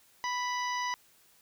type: harmonic tone with a mistuned harmonic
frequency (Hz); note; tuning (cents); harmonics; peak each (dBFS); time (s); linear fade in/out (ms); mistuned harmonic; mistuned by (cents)
987.8; B5; 0; 1 / 2 / 3 / 4 / 5 / 6; -32 / -36 / -43 / -48 / -44 / -44; 0.24-0.94; 0; 4; -17
effects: white hiss -63 dBFS RMS until 1.41 s